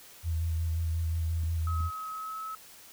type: tone with vibrato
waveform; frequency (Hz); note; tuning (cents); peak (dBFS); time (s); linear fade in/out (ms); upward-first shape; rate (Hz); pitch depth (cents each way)
sine; 82; E2; -9; -27; 0.23-1.91; 50; square; 5.6; 24
type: clicks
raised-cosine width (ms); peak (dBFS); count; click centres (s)
5; -33; 2; 1.436 / 1.806
type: tone with pitch glide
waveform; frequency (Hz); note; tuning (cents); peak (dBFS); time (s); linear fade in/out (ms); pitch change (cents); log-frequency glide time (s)
sine; 1277 to 1295.6; D#6 to E6; +45 to -30; -35; 1.67-2.55; 2; +25; 2.1-2.41
effects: white hiss -52 dBFS RMS until 2.92 s